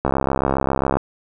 click train, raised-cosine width 1 ms, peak -4 dBFS, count 63, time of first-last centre 0.05-0.97 s, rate 67.4 Hz, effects none

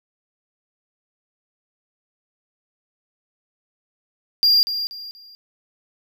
triangle tone with echo, 4791 Hz, D8, 34 cents sharp, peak -11 dBFS, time 4.43-4.63 s, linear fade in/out 0 ms, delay 240 ms, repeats 3, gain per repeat -10 dB, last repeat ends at 5.35 s, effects none

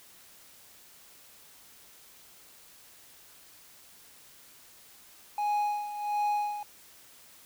triangle tone with tremolo, 830.6 Hz, G#5, in tune, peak -23 dBFS, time 5.38-6.63 s, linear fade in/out 2 ms, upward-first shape sine, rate 1.4 Hz, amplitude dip 70%, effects white hiss -55 dBFS RMS until 7.45 s

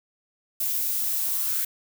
violet noise with high-pass filter sweep, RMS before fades -26 dBFS, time 0.6-1.65 s, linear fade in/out 5 ms, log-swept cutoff 290 to 1600 Hz, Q 4.1, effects none

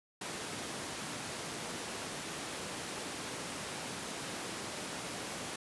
pink high-pass noise, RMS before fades -41 dBFS, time 0.21-5.56 s, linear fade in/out 5 ms, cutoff 170 Hz, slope 12 dB/octave, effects resampled to 24000 Hz

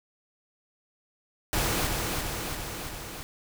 pink noise with echo, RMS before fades -27 dBFS, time 1.53-1.87 s, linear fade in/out 0 ms, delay 340 ms, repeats 4, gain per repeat -3 dB, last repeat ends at 3.23 s, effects none

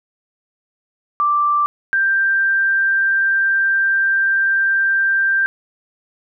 sine tone pair in turn, 1174.7 / 1577.6 Hz, D6 / G6, 0 / +11 cents, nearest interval perfect fourth, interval 511 cents, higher second, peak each -13 dBFS, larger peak neither, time 1.2-1.66 / 1.93-5.46 s, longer second, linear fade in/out 0 ms, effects none

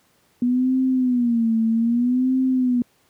sine tone with vibrato, 241.8 Hz, B3, 36 cents flat, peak -16 dBFS, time 0.42-2.82 s, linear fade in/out 2 ms, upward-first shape sine, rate 0.63 Hz, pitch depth 130 cents each way, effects pink hiss -61 dBFS RMS until 3.09 s + high-pass 100 Hz 12 dB/octave

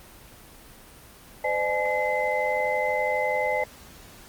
sine tone cluster, 511 / 603 / 847 / 2050 Hz, C5 / D5 / G#5 / C7, -41 / +46 / +34 / -36 cents, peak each -28 dBFS, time 1.44-3.64 s, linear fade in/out 5 ms, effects pink hiss -48 dBFS RMS until 4.28 s + Opus 24 kbps

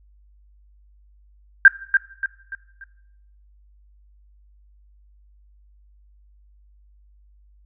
sine tone with echo, 1586 Hz, G6, 20 cents sharp, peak -4 dBFS, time 1.65-1.68 s, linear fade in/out 2 ms, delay 290 ms, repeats 4, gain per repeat -8 dB, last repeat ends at 2.84 s, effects noise-tail reverb RT60 0.8 s tail -18 dB re dry + added 50 Hz sine -51 dBFS peak until 7.65 s

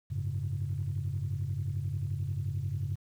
sine chord, F# suspended second, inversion none, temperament equal, 92.5 / 103.83 / 138.59 Hz, F#2 / G#2 / C#3, 0 / 0 / 0 cents, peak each -34 dBFS, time 0.1-2.96 s, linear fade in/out 20 ms, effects tanh soft clip ceiling -24 dBFS + 10-bit

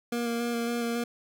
25% pulse tone with vibrato, 235.6 Hz, A#3, 19 cents sharp, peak -24 dBFS, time 0.12-1.04 s, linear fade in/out 5 ms, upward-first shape square, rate 3.6 Hz, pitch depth 13 cents each way, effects none

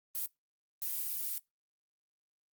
violet noise bursts at uneven times, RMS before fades -36 dBFS, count 2, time 0.15-0.26 / 0.82-1.38 s, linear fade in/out 0 ms, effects noise-tail reverb RT60 0.2 s tail -25 dB re dry + Opus 24 kbps

